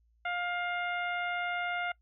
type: harmonic tone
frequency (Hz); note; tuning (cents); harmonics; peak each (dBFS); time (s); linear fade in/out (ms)
706; F5; +19; 1 / 2 / 3 / 4 / 5; -35 / -35 / -37 / -45 / -50; 0.25-1.92; 5
effects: noise-tail reverb RT60 0.1 s tail -23 dB re dry + added 57 Hz sine -65 dBFS peak until 2.01 s